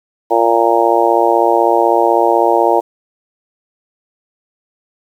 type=harmonic tone; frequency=116 Hz; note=A#2; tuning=8 cents flat; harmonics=3 / 4 / 5 / 6 / 7 / 8; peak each=-16 / -16 / -16 / -16 / -16 / -16 dBFS; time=0.3-2.81 s; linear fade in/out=20 ms; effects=7-bit